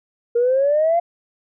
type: exponential sweep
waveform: sine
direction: up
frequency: 466.2 to 698.5 Hz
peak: -13 dBFS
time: 0.35-1 s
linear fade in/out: 10 ms
effects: tanh soft clip ceiling -9 dBFS